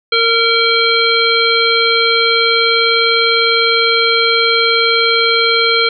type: harmonic tone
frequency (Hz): 459.9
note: A#4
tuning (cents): -23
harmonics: 1 / 3 / 5 / 7 / 9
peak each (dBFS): -16 / -16 / -16 / -16 / -16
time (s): 0.12-5.89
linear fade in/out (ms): 5
effects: none